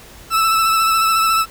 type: tone with vibrato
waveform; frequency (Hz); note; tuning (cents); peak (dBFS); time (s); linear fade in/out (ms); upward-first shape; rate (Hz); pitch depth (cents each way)
40% pulse; 1318.5; E6; 0; -12; 0.3-1.46; 50; sine; 14; 23
effects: added 50 Hz sine -46 dBFS peak until 1.5 s + pink hiss -41 dBFS RMS until 1.5 s

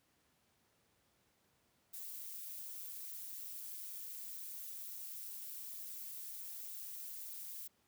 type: noise with amplitude modulation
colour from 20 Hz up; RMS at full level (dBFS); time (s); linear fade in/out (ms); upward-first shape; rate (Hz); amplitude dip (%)
violet; -44; 1.93-7.68; 10; sine; 198; 70
effects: pink hiss -75 dBFS RMS until 7.87 s + high-pass 80 Hz 12 dB/octave

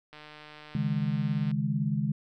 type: click train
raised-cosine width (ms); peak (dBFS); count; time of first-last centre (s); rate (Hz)
0.3; -31; 210; 0.13-1.514; 151
type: chord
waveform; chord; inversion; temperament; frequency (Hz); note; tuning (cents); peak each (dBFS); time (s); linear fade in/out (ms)
sine; C# suspended second; none; equal with one note detuned; 138.59 / 156.37 / 207.7; C#3 / D#3 / G#3; 0 / +9 / 0; -30; 0.75-2.12; 2
effects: none

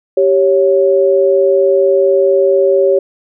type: tone pair together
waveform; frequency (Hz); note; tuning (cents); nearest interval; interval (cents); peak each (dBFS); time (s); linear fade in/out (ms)
sine; 390.1 / 554.4; G4 / C#5; -8 / 0; tritone; 608; -10; 0.17-2.99; 5
effects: none

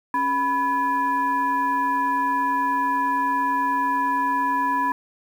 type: tone with frequency modulation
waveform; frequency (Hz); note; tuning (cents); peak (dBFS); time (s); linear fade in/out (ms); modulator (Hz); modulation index
sine; 989; B5; +2; -19; 0.14-4.92; 2; 713; 0.64
effects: 8-bit

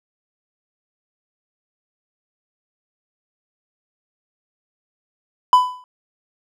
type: tone with exponential decay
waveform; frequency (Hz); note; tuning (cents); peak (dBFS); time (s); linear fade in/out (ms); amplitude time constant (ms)
triangle; 1000; B5; +21; -3; 5.53-5.84; 1; 66
effects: none

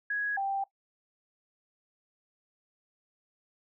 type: tone pair in turn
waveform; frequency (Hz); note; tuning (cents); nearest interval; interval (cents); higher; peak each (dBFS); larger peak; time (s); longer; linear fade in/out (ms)
sine; 1665 / 785.8; G#6 / G5; +4 / +4; octave + minor second; 1300; first; -28; neither; 0.1-0.37 / 0.37-0.64; neither; 5
effects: noise-tail reverb RT60 0.1 s tail -18 dB re dry

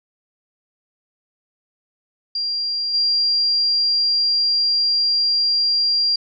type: tone with level steps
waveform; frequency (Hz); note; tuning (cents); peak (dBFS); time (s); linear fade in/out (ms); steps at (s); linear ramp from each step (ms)
sine; 4765; D8; +24; -20 / -15; 2.35-6.16; 5; 2.93; 20
effects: none

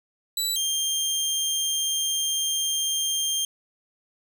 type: tone pair in turn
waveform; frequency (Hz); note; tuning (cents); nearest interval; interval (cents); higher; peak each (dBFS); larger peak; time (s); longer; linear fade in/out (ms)
20% pulse; 3951 / 3189; B7 / G7; 0 / +29; major third; 371; first; -18 / -18; neither; 0.37-0.56 / 0.56-3.45; second; 2
effects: none

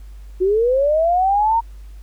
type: linear sweep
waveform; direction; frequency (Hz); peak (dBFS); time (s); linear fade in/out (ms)
sine; up; 357.6 to 932.3; -13; 0.4-1.61; 20
effects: added 50 Hz sine -34 dBFS peak until 2.02 s + pink hiss -56 dBFS RMS until 2.02 s

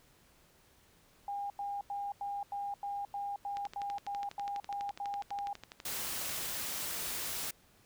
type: tone bursts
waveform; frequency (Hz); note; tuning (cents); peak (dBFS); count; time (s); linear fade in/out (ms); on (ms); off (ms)
sine; 807; G#5; -50; -35; 14; 1.28-5.53; 2; 220; 90
type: click train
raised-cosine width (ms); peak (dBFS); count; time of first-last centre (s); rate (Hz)
0.2; -28; 35; 3.57-6.38; 12.1
type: noise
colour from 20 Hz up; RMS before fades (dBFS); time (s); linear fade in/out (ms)
white; -38; 5.85-7.51; 5
effects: pink hiss -65 dBFS RMS until 7.85 s

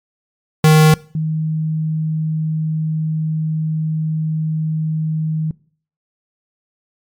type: tone pair in turn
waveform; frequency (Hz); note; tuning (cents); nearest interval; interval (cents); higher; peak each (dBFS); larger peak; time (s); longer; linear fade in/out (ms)
square / sine; 155.56 / 157.28; D#3 / D#3; 0 / +19; unison; 19; second; -7 / -16; first; 0.64-0.94 / 1.15-5.51; second; 2
effects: noise-tail reverb RT60 0.5 s tail -22 dB re dry + MP3 96 kbps

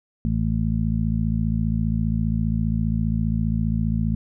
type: harmonic tone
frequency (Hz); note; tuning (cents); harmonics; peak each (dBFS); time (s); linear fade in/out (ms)
55; A1; 0; 1 / 2 / 3 / 4; -25 / -25 / -25 / -25; 0.25-4.15; 0
effects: none

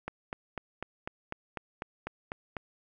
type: click train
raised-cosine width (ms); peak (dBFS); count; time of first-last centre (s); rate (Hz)
0.5; -20; 11; 0.08-2.568; 4.02
effects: none

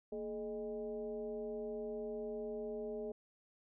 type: tone with frequency modulation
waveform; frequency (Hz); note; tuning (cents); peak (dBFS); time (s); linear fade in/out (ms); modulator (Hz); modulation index
sine; 423.8; G#4; +35; -39; 0.12-3.12; 5; 193; 0.89
effects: none

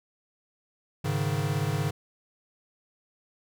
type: chord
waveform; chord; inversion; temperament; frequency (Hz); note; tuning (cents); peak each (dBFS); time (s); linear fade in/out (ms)
square; Ab suspended fourth; none; equal; 103.83 / 138.59 / 155.56; Ab2 / Db3 / Eb3; 0 / 0 / 0; -32 / -30 / -31; 1.04-1.91; 10
effects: none

